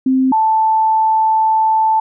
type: tone pair in turn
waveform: sine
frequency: 261.6 / 879.9 Hz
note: C4 / A5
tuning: 0 / 0 cents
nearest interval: octave + major sixth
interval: 2100 cents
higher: second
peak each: -10 dBFS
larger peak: neither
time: 0.06-0.32 / 0.32-2 s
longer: second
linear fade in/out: 5 ms
effects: none

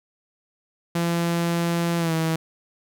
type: tone with pitch glide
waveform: sawtooth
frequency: 170 to 161.85 Hz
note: F3 to E3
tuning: -46 to -31 cents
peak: -17 dBFS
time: 0.95-2.36 s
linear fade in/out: 5 ms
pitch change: -85 cents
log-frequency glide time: 1.98-2.13 s
effects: none

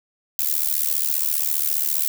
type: noise with amplitude modulation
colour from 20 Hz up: violet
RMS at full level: -18 dBFS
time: 0.39-2.08 s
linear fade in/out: 0 ms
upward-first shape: sine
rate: 74.9 Hz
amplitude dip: 95%
effects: none

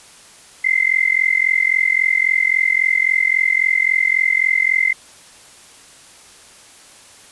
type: tone with amplitude modulation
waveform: sine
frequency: 2076 Hz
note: C7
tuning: 14 cents flat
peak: -9 dBFS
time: 0.64-4.93 s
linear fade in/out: 10 ms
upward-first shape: sine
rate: 43.7 Hz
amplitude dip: 95%
effects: white hiss -44 dBFS RMS until 7.31 s + resampled to 24000 Hz

